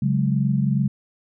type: chord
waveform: sine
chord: C# suspended fourth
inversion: none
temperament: equal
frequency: 138.59 / 185 / 207.7 Hz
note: C#3 / F#3 / G#3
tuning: 0 / 0 / 0 cents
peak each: -20 / -24 / -23 dBFS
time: 0.02-0.88 s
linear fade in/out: 5 ms
effects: none